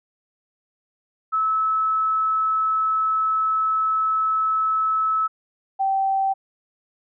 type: tone pair in turn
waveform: sine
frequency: 1300 / 776.1 Hz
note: E6 / G5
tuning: -24 / -18 cents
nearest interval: major sixth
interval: 894 cents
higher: first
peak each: -18 dBFS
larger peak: neither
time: 1.32-5.28 / 5.79-6.34 s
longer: first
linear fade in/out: 20 ms
effects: none